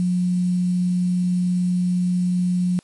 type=tone with quantisation; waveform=sine; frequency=179.5 Hz; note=F3; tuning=48 cents sharp; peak=-17 dBFS; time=0-2.79 s; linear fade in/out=0 ms; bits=7; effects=white hiss -57 dBFS RMS until 2.83 s + MP3 48 kbps

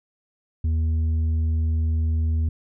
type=tone with tanh clipping; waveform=triangle; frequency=80 Hz; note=D#2; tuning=49 cents sharp; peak=-20 dBFS; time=0.64-2.49 s; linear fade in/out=5 ms; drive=9 dB; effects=none

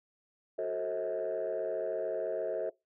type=chord; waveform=sine; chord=F# diminished seventh; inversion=none; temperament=just; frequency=370 / 444 / 532.8 / 639.4 Hz; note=F#4 / A4 / C5 / Eb5; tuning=0 / +16 / +31 / +47 cents; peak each=-38 / -35 / -36 / -34 dBFS; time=0.58-2.7 s; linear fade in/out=10 ms; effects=noise-tail reverb RT60 0.2 s tail -21 dB re dry + tanh soft clip ceiling -26 dBFS

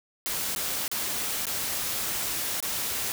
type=noise with dropouts; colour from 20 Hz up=white; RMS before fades=-30 dBFS; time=0.26-3.12 s; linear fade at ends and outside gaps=0 ms; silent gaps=0.55-0.561 / 0.879-0.915 / 1.455-1.468 / 2.603-2.626 s; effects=none

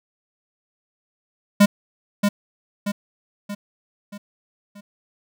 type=tone with echo; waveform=square; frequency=203.6 Hz; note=G#3; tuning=34 cents flat; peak=-10 dBFS; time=1.6-1.66 s; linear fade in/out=10 ms; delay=630 ms; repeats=5; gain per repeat=-6 dB; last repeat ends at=4.81 s; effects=none

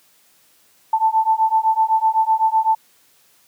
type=beating tone pair; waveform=sine; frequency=880 / 887.9 Hz; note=A5 / A5; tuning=0 / +15 cents; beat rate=7.9 Hz; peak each=-17 / -17 dBFS; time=0.93-2.75 s; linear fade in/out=5 ms; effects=white hiss -56 dBFS RMS until 3.47 s + high-pass 100 Hz 12 dB/octave

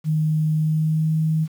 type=tone with pitch glide; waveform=sine; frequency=155.56 to 158.01 Hz; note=D#3 to D#3; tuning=0 to +27 cents; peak=-17 dBFS; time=0.04-1.48 s; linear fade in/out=50 ms; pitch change=+27 cents; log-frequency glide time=0.56-1.12 s; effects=8-bit

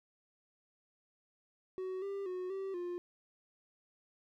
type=tone with pitch steps; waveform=triangle; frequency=373.8 / 396 / 366 / 386.8 / 352.6 Hz; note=F#4 / G4 / F#4 / G4 / F4; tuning=+18 / +18 / -19 / -23 / +17 cents; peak=-35 dBFS; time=1.78-2.98 s; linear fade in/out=0 ms; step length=240 ms; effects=none

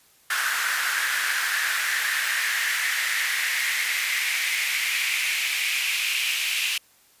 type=noise with high-pass filter sweep; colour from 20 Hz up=pink; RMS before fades=-25 dBFS; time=0.3-6.78 s; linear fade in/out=5 ms; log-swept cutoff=1500 to 2600 Hz; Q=4.3; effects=white hiss -58 dBFS RMS until 7.2 s + resampled to 32000 Hz

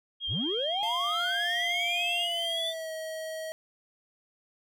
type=tone with vibrato; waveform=sine; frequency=3220 Hz; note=G7; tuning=46 cents sharp; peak=-30 dBFS; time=0.2-2.29 s; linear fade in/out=50 ms; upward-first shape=sine; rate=10 Hz; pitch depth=25 cents each way
type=linear sweep; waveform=triangle; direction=up; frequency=38.55 to 3573 Hz; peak=-28 dBFS; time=0.27-2.74 s; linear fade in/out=50 ms
type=tone with pitch glide; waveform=square; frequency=698.5 to 636.8 Hz; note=F5 to D#5; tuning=0 to +40 cents; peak=-35 dBFS; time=0.83-3.52 s; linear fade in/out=0 ms; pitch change=-160 cents; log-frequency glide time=2.16-2.92 s
effects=none

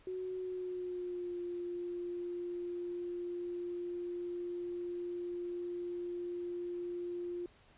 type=tone with pitch glide; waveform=sine; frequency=370 to 350.9 Hz; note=F#4 to F4; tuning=0 to +8 cents; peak=-37 dBFS; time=0.07-7.46 s; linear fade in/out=2 ms; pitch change=-92 cents; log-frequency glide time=0.37-1.39 s; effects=pink hiss -64 dBFS RMS until 7.77 s + resampled to 8000 Hz

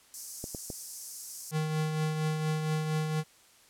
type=high-pass noise; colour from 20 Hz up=white; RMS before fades=-39 dBFS; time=0.14-1.51 s; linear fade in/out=0 ms; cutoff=5100 Hz; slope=48 dB/octave
type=clicks; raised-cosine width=2 ms; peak=-24 dBFS; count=3; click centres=0.441 / 0.548 / 0.702 s
type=tone with tremolo; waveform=square; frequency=155.56 Hz; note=D#3; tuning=in tune; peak=-27 dBFS; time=1.51-3.24 s; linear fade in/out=50 ms; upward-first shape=triangle; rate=4.3 Hz; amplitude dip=45%
effects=white hiss -60 dBFS RMS until 3.69 s + low-pass 11000 Hz 12 dB/octave

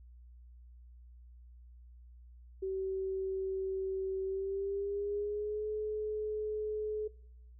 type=tone with pitch glide; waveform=sine; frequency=382.4 to 426.8 Hz; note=G4 to G#4; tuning=-43 to +47 cents; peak=-33 dBFS; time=2.62-7.08 s; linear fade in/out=10 ms; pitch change=+190 cents; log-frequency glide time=4.24-5.68 s; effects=noise-tail reverb RT60 0.8 s tail -22 dB re dry + added 60 Hz sine -52 dBFS peak until 7.59 s

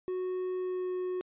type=tone with pitch glide; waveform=triangle; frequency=368.1 to 365.6 Hz; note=F#4 to F#4; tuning=-9 to -21 cents; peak=-29 dBFS; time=0.08-1.21 s; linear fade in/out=0 ms; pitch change=-12 cents; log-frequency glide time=0.56-0.92 s; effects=resampled to 8000 Hz

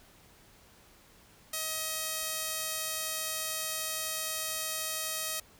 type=tone with band-pass filter; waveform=sawtooth; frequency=633 Hz; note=D#5; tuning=30 cents sharp; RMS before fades=-35 dBFS; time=1.53-5.4 s; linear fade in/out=5 ms; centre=11000 Hz; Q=0.6; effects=pink hiss -59 dBFS RMS until 5.59 s

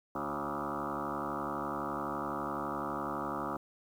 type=tone with frequency modulation; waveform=sine; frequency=758 Hz; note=F#5; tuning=42 cents sharp; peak=-33 dBFS; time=0.15-3.57 s; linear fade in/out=5 ms; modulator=71.9 Hz; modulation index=7.9; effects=10-bit

